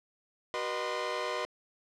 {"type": "tone cluster", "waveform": "sawtooth", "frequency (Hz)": [376.8, 483.3, 611, 1036], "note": ["F#4", "B4", "D#5", "C6"], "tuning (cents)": [32, -38, -32, -17], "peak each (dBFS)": [-36, -33, -33, -33], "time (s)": [0.54, 1.45], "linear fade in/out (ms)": 0, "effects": ["low-pass 5000 Hz 12 dB/octave"]}